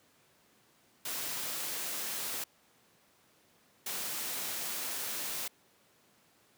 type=noise bursts at uneven times; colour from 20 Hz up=white; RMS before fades=-37 dBFS; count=2; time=1.05-2.44 / 3.86-5.48 s; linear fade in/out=5 ms; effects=pink hiss -66 dBFS RMS until 6.57 s + high-pass 150 Hz 12 dB/octave